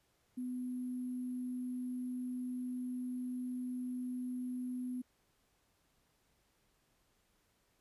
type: tone with sample-and-hold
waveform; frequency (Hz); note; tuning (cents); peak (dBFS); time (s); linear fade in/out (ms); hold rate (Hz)
sine; 250.4; B3; +24; -37; 0.37-5.02; 10; 11025
effects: pink hiss -75 dBFS RMS until 7.8 s + resampled to 32000 Hz